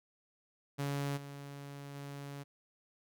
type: tone with level steps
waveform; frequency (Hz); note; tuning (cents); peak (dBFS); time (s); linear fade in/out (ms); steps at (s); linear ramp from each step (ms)
sawtooth; 141.3; C#3; +34; -30 / -41 / -39; 0.78-2.44; 20; 1.16 / 1.94; 20
effects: none